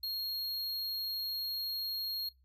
square tone, 4267 Hz, C8, 33 cents sharp, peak -35 dBFS, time 0.03-2.29 s, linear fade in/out 5 ms, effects noise-tail reverb RT60 0.2 s tail -24 dB re dry + added 65 Hz sine -64 dBFS peak until 2.44 s

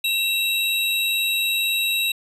square tone pair together, 2689 / 3841 Hz, E7 / B7, +34 / -49 cents, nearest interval tritone, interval 617 cents, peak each -23 dBFS, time 0.04-2.12 s, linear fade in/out 5 ms, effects resampled to 32000 Hz

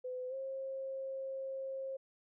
sine tone with pitch glide, 506 to 534.9 Hz, B4 to C5, +42 to +38 cents, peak -38 dBFS, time 0.04-1.97 s, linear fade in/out 10 ms, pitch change +96 cents, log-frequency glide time 0.29-0.34 s, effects none

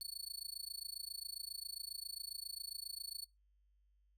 sawtooth tone with amplitude modulation, 4435 Hz, C#8, in tune, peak -37 dBFS, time 0.01-3.25 s, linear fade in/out 0 ms, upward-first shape sine, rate 27.4 Hz, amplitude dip 100%, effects noise-tail reverb RT60 0.2 s tail -22 dB re dry + added 50 Hz sine -70 dBFS peak until 4.17 s

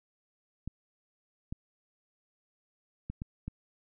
clicks, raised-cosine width 5 ms, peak -24 dBFS, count 5, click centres 0.676 / 1.525 / 3.1 / 3.219 / 3.48 s, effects none

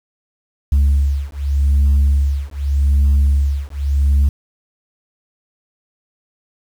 sine beating tone pair, 69.7 / 70.54 Hz, C#2 / C#2, +10 / +31 cents, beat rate 0.84 Hz, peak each -13 dBFS, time 0.72-4.29 s, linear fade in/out 5 ms, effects tanh soft clip ceiling -8 dBFS + 7-bit

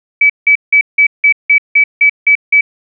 sine tone bursts, 2293 Hz, D7, 42 cents flat, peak -4 dBFS, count 10, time 0.21-2.61 s, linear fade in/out 5 ms, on 87 ms, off 170 ms, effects none

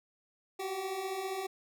25% pulse beating tone pair, 370 / 385 Hz, F#4 / G4, 0 / -31 cents, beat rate 15 Hz, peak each -38 / -32 dBFS, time 0.59-1.47 s, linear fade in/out 10 ms, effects none

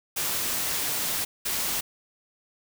white noise bursts at uneven times, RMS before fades -28 dBFS, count 2, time 0.16-1.25 / 1.45-1.81 s, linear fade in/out 10 ms, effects none

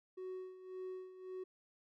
triangle tone with tremolo, 371.8 Hz, F#4, 8 cents sharp, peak -39 dBFS, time 0.17-1.44 s, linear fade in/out 10 ms, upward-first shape sine, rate 1.8 Hz, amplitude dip 75%, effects tanh soft clip ceiling -35 dBFS

